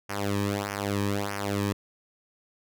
sawtooth tone with flanger, 100.9 Hz, G#2, 49 cents flat, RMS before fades -29 dBFS, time 0.09-1.73 s, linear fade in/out 10 ms, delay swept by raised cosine 0.25 to 1.45 ms, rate 1.6 Hz, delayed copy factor -0.85, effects none

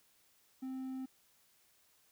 triangle tone, 261.6 Hz, C4, in tune, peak -37 dBFS, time 0.62-1.06 s, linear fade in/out 10 ms, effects white hiss -70 dBFS RMS until 2.11 s

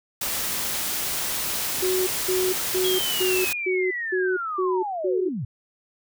white noise, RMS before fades -27 dBFS, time 0.21-3.53 s, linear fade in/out 5 ms
sine tone bursts, 370.4 Hz, F#4, 2 cents sharp, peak -21 dBFS, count 8, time 1.82-5.29 s, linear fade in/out 10 ms, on 250 ms, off 210 ms
sine linear sweep, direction down, 3322 to 100.3 Hz, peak -26 dBFS, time 2.84-5.45 s, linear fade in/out 5 ms
effects none

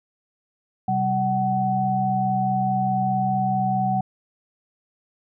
sine tone cluster, 128.7 / 193.4 / 752 Hz, C3 / G3 / F#5, -28 / -23 / +28 cents, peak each -27 / -25 / -21 dBFS, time 0.88-4.01 s, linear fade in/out 5 ms, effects none

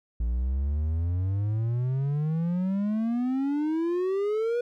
triangle exponential sweep, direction up, 56.2 to 487.8 Hz, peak -22 dBFS, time 0.2-4.61 s, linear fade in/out 5 ms, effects none

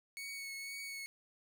sawtooth tone with vibrato, 2217 Hz, C#7, in tune, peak -39 dBFS, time 0.17-1.06 s, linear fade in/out 0 ms, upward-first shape triangle, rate 2 Hz, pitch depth 24 cents each way, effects none

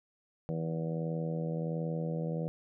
harmonic tone, 81.4 Hz, E2, 21 cents flat, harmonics 2 / 3 / 4 / 5 / 6 / 7 / 8 / 9, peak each -33 / -45 / -44 / -49 / -39 / -43 / -53 / -51 dBFS, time 0.49-2.48 s, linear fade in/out 0 ms, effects none

